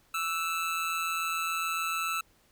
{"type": "tone with amplitude modulation", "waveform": "25% pulse", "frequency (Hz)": 1318.5, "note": "E6", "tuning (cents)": 0, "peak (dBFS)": -23, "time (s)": [0.14, 2.21], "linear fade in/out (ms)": 5, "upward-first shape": "sine", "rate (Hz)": 167, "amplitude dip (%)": 50, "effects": ["pink hiss -65 dBFS RMS until 2.51 s"]}